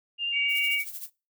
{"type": "tone with vibrato", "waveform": "sine", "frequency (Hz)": 2800, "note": "F7", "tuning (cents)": 4, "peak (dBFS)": -26, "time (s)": [0.18, 0.8], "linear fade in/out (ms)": 50, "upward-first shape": "square", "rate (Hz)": 11, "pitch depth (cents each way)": 9}
{"type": "tone", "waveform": "sine", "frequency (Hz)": 2266, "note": "C#7", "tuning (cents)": 37, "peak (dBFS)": -25, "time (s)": [0.32, 0.85], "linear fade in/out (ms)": 50}
{"type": "noise with tremolo", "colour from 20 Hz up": "violet", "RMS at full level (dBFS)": -36, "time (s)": [0.48, 1.1], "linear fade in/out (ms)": 50, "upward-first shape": "sine", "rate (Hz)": 13, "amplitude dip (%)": 65}
{"effects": ["noise-tail reverb RT60 0.3 s tail -23 dB re dry"]}